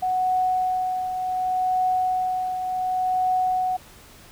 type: tone with tremolo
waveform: sine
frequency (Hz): 740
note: F#5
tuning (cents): 0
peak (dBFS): -18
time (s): 0.02-3.77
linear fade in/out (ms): 10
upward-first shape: triangle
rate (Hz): 0.68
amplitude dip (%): 55
effects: pink hiss -48 dBFS RMS until 4.31 s